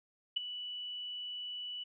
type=tone with ADSR envelope; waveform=sine; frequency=2960 Hz; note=F#7; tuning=in tune; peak=-26 dBFS; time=0.36-1.84 s; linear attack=11 ms; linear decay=9 ms; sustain=-13 dB; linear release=12 ms; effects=none